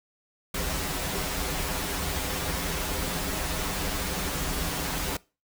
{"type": "noise with comb filter", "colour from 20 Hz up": "pink", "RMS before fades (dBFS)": -30, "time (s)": [0.54, 5.17], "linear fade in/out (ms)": 5, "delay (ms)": 8.8, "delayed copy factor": -1, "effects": ["noise-tail reverb RT60 0.3 s tail -22 dB re dry"]}